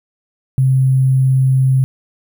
sine tone with sample-and-hold, 131.7 Hz, C3, 12 cents sharp, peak -9 dBFS, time 0.58-1.84 s, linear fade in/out 0 ms, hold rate 11025 Hz, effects none

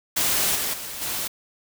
white noise with level steps, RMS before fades -22 / -26 / -34 / -28 dBFS, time 0.16-1.28 s, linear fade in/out 10 ms, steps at 0.55 / 0.73 / 1.01 s, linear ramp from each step 10 ms, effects none

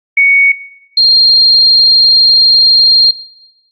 sine tone pair in turn, 2229 / 4208 Hz, C#7 / C8, +9 / +9 cents, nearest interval major seventh, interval 1100 cents, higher second, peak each -4 dBFS, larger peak neither, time 0.17-0.52 / 0.97-3.11 s, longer second, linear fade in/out 5 ms, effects noise-tail reverb RT60 1.0 s tail -19 dB re dry + Opus 48 kbps

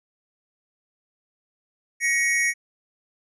square tone pair together, 1899 / 2221 Hz, A#6 / C#7, +32 / +3 cents, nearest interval minor third, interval 271 cents, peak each -23 dBFS, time 2-2.54 s, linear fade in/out 50 ms, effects resampled to 24000 Hz

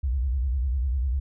sine tone with vibrato, 64.5 Hz, C2, 24 cents flat, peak -22 dBFS, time 0.03-1.2 s, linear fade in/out 10 ms, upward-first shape square, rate 10 Hz, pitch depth 140 cents each way, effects none

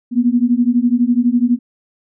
sine beating tone pair, 236.1 / 248.1 Hz, A#3 / B3, +22 / +8 cents, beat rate 12 Hz, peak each -14 / -14 dBFS, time 0.11-1.59 s, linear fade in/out 50 ms, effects none

